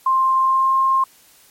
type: tone with pitch glide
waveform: sine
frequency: 1053 to 1063.4 Hz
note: C6 to C6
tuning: +11 to +28 cents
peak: -13 dBFS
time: 0.06-1.04 s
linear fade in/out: 5 ms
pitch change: +17 cents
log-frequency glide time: 0.38-0.76 s
effects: white hiss -51 dBFS RMS until 1.5 s + MP3 64 kbps